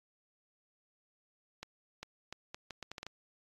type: accelerating click train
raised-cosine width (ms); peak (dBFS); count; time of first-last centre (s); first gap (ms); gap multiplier
0.2; -25; 10; 1.63-3.066; 400; 0.74
effects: AAC 32 kbps